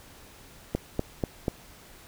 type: click train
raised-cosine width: 2 ms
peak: -12 dBFS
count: 4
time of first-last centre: 0.75-1.482 s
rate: 4.1 Hz
effects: pink hiss -51 dBFS RMS until 2.07 s